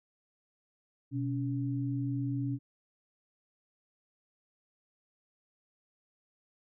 sine tone pair together, 125.26 / 281.2 Hz, B2 / C#4, +25 / +25 cents, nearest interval octave + major second, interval 1400 cents, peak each -32 / -34 dBFS, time 1.11-2.59 s, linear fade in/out 50 ms, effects none

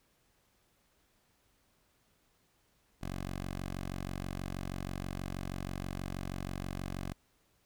10% pulse tone, 46.25 Hz, F#1, in tune, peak -29 dBFS, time 3.01-7.14 s, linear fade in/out 20 ms, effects pink hiss -72 dBFS RMS until 7.65 s

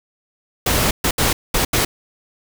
pink noise bursts at uneven times, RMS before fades -17 dBFS, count 5, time 0.66-0.91 / 1.04-1.11 / 1.18-1.33 / 1.54-1.65 / 1.73-1.85 s, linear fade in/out 5 ms, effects none

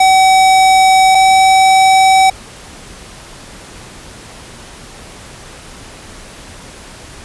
square tone pair in turn, 760 / 763.6 Hz, F#5 / G5, +46 / -46 cents, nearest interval unison, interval 8 cents, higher second, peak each -6 dBFS, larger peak neither, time 0-1.15 / 1.15-2.3 s, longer neither, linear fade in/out 5 ms, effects pink hiss -34 dBFS RMS until 7.24 s + resampled to 24000 Hz

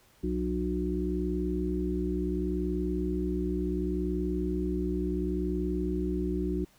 harmonic tone with a mistuned harmonic, 60.7 Hz, B1, 29 cents flat, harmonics 1 / 3 / 5 / 6, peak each -33 / -33 / -33 / -33 dBFS, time 0.23-6.65 s, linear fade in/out 10 ms, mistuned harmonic 1, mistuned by +78 cents, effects pink hiss -62 dBFS RMS until 6.78 s

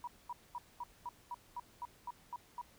sine tone bursts, 967 Hz, B5, 37 cents flat, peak -39 dBFS, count 11, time 0.04-2.614 s, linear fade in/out 2 ms, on 34 ms, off 220 ms, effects pink hiss -64 dBFS RMS until 2.78 s

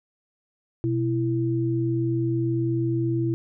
sine tone pair together, 124.2 / 332.7 Hz, B2 / E4, +10 / +16 cents, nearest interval octave + perfect fourth, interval 1706 cents, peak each -24 dBFS, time 0.84-3.34 s, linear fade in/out 0 ms, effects none

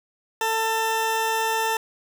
20% pulse tone pair together, 446 / 892 Hz, A4 / A5, +23 / +23 cents, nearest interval octave, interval 1200 cents, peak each -21 dBFS, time 0.41-1.77 s, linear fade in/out 2 ms, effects none

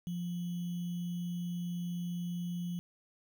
sine tone with sample-and-hold, 174.61 Hz, F3, in tune, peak -34 dBFS, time 0.07-2.79 s, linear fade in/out 0 ms, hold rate 3150 Hz, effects none

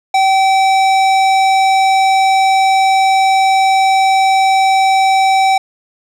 sine tone with hard clipping, 770 Hz, G5, 31 cents flat, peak -10 dBFS, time 0.14-5.58 s, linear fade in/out 5 ms, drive 15 dB, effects none

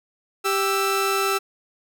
sawtooth tone pair together, 392.6 / 1321.4 Hz, G4 / E6, +3 / +4 cents, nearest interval octave + major sixth, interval 2101 cents, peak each -19 dBFS, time 0.44-1.39 s, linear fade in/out 20 ms, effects none

